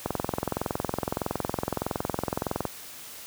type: click train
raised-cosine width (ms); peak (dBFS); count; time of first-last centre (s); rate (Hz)
1; -12; 57; 0.06-2.653; 21.6
effects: white hiss -43 dBFS RMS until 3.26 s + high-pass 60 Hz 12 dB/octave